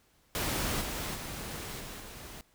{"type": "noise with level steps", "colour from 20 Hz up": "pink", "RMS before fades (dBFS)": [-32, -36, -40, -43, -46], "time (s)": [0.35, 2.41], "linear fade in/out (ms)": 0, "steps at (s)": [0.8, 1.14, 1.79, 1.99], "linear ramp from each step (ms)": 20, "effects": ["pink hiss -67 dBFS RMS until 2.54 s"]}